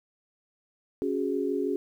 sine chord, C# suspended fourth, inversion none, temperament just, 277.2 / 369.6 / 415.8 Hz, C#4 / F#4 / G#4, 0 / -2 / +2 cents, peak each -30 dBFS, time 1.02-1.76 s, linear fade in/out 0 ms, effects 10-bit

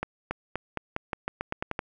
accelerating click train, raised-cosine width 0.5 ms, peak -14 dBFS, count 12, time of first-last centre 0.03-1.791 s, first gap 280 ms, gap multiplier 0.88, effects none

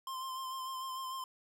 square tone with vibrato, 1046.5 Hz, C6, in tune, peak -39 dBFS, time 0.07-1.24 s, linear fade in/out 2 ms, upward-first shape sine, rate 6.7 Hz, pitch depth 27 cents each way, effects none

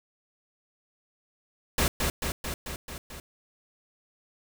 pink noise with echo, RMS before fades -24 dBFS, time 1.78-1.88 s, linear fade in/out 2 ms, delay 220 ms, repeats 6, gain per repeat -3 dB, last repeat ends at 3.2 s, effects none

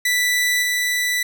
sawtooth tone with level steps, 1975.5 Hz, B6, in tune, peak -13 / -15 dBFS, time 0.05-1.23 s, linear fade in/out 5 ms, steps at 0.62 s, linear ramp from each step 10 ms, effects none

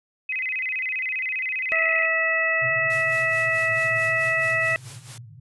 sine tone with vibrato, 2274 Hz, C#7, 44 cents sharp, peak -24 dBFS, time 0.29-2.06 s, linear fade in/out 5 ms, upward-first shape square, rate 15 Hz, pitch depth 190 cents each way
harmonic tone, 650 Hz, E5, 24 cents flat, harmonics 1 / 2 / 3 / 4, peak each -28 / -31 / -21 / -27 dBFS, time 1.72-4.76 s, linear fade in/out 0 ms
pink band-pass noise, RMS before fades -40 dBFS, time 2.61-5.4 s, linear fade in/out 5 ms, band 110 to 140 Hz, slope 96 dB/octave
white noise with tremolo, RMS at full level -40 dBFS, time 2.9-5.18 s, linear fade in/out 2 ms, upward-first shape sine, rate 4.6 Hz, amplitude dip 70%
effects resampled to 24000 Hz

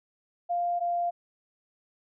sine tone pair in turn, 698.5 / 695.9 Hz, F5 / F5, 0 / -6 cents, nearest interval unison, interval 6 cents, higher first, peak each -25 dBFS, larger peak neither, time 0.49-0.8 / 0.8-1.11 s, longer neither, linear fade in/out 20 ms, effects none

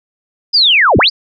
sine linear two-way sweep, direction down then up, 5070 to 36.81 to 5070 Hz, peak -6 dBFS, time 0.53-1.1 s, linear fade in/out 20 ms, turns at 0.98 s, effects none

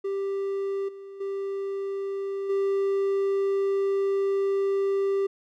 triangle tone with level steps, 393.3 Hz, G4, 6 cents sharp, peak -24 / -37 / -26 / -20 dBFS, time 0.04-5.27 s, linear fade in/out 10 ms, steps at 0.88 / 1.2 / 2.49 s, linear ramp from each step 10 ms, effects none

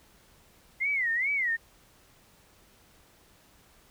sine tone with vibrato, 2043 Hz, C7, 42 cents flat, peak -25 dBFS, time 0.8-1.57 s, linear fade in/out 20 ms, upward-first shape sine, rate 2.4 Hz, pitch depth 200 cents each way, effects pink hiss -60 dBFS RMS until 3.9 s

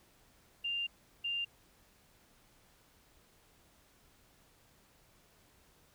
sine tone bursts at uneven times, 2794 Hz, F7, in tune, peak -33 dBFS, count 2, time 0.64-0.87 / 1.24-1.45 s, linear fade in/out 10 ms, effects pink hiss -66 dBFS RMS until 5.94 s

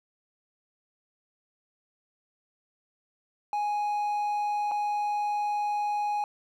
triangle tone with dropouts, 830.6 Hz, G#5, in tune, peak -24 dBFS, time 3.53-6.24 s, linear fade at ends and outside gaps 1 ms, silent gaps 4.713-4.717 s, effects none

